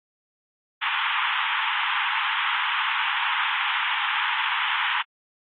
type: band-pass noise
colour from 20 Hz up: pink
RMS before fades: -25 dBFS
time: 0.81-5.03 s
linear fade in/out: 20 ms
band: 860 to 3400 Hz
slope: 96 dB/octave
effects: AAC 32 kbps